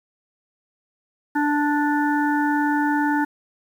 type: harmonic tone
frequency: 293.7 Hz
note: D4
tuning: in tune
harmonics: 1 / 3 / 5 / 6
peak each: -20 / -23 / -27 / -30 dBFS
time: 1.35-3.25 s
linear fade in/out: 10 ms
effects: 8-bit